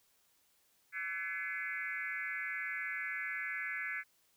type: tone with frequency modulation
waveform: sine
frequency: 1879 Hz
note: A#6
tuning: 13 cents sharp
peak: -36 dBFS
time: 0.92-4.04 s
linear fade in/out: 50 ms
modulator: 179 Hz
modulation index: 2.4
effects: white hiss -72 dBFS RMS until 4.36 s